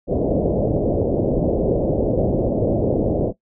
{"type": "low-pass noise", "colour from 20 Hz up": "white", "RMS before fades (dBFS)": -19, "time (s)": [0.07, 3.33], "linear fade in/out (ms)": 50, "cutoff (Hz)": 610, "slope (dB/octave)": 48, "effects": ["noise-tail reverb RT60 0.1 s tail -17 dB re dry"]}